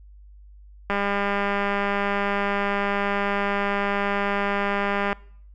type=click train; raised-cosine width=0.5 ms; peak=-10 dBFS; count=851; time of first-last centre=0.9-5.129 s; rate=201 Hz; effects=noise-tail reverb RT60 0.6 s tail -23 dB re dry + added 50 Hz sine -44 dBFS peak until 5.54 s

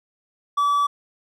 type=tone; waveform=triangle; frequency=1150 Hz; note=D6; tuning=37 cents flat; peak=-15 dBFS; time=0.57-0.87 s; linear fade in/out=10 ms; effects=none

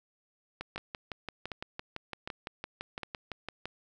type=two click trains; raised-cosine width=0.3 ms; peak=-21 / -21 dBFS; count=4 / 19; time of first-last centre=0.76-3.033 / 0.61-3.656 s; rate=1.32 / 5.91 Hz; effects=none

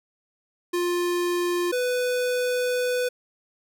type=tone pair in turn; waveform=square; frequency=351.5 / 497.1 Hz; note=F4 / B4; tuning=+11 / +11 cents; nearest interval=tritone; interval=600 cents; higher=second; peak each=-23 dBFS; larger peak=neither; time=0.73-1.72 / 1.72-3.09 s; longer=second; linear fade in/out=10 ms; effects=none

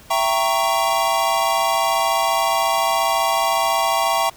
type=chord; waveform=square; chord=E diminished seventh; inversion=none; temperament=equal with one note detuned; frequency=669.6 / 784 / 932.3 / 1108.7 Hz; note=E5 / G5 / Bb5 / Db6; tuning=+27 / 0 / 0 / 0 cents; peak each=-23 dBFS; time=0.1-4.3 s; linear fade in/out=10 ms; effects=pink hiss -46 dBFS RMS until 4.36 s

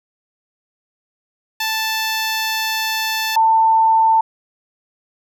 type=tone pair in turn; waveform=10% pulse / sine; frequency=880 / 892.8 Hz; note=A5 / A5; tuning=0 / +25 cents; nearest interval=unison; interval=25 cents; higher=second; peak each=-10 dBFS; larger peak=neither; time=1.6-3.36 / 3.36-4.21 s; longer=first; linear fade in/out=5 ms; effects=none

